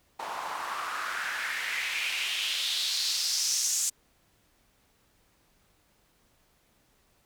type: noise with band-pass filter sweep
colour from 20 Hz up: white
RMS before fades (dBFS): -31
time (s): 0.19-3.9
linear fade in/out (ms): 10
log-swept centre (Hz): 830 to 7200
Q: 3.3
effects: pink hiss -67 dBFS RMS until 7.25 s